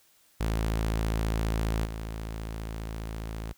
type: tone with level steps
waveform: sawtooth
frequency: 54.8 Hz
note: A1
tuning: 6 cents flat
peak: -22 / -30 dBFS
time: 0.4-3.53 s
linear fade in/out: 10 ms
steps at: 1.85 s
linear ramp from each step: 2 ms
effects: white hiss -63 dBFS RMS until 3.57 s